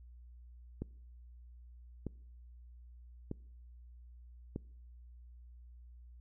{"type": "click train", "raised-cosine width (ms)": 3, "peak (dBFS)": -25, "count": 4, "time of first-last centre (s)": [0.82, 4.561], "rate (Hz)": 0.802, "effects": ["noise-tail reverb RT60 0.7 s tail -25 dB re dry", "added 60 Hz sine -52 dBFS peak until 6.2 s"]}